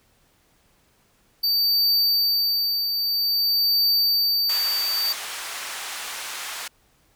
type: tone with tremolo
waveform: square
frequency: 4614 Hz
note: D8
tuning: 31 cents flat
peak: -17 dBFS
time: 1.43-5.13 s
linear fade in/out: 10 ms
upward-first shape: triangle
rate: 0.51 Hz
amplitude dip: 50%
type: band-pass noise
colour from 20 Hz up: pink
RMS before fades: -33 dBFS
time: 4.49-6.68 s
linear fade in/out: 5 ms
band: 1100 to 12000 Hz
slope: 12 dB/octave
effects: pink hiss -62 dBFS RMS until 7.15 s